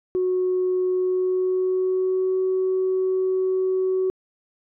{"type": "tone with pitch glide", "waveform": "sine", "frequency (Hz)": [367.5, 374.8], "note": ["F#4", "F#4"], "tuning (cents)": [-12, 22], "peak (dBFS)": -18, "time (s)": [0.15, 4.1], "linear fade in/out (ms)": 0, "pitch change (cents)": 34, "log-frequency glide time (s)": [0.91, 2.39], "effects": ["tanh soft clip ceiling -15 dBFS"]}